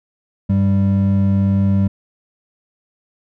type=tone pair together; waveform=triangle; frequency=98 / 196 Hz; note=G2 / G3; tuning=0 / 0 cents; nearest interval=octave; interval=1200 cents; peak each=-13 dBFS; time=0.49-1.88 s; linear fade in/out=10 ms; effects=none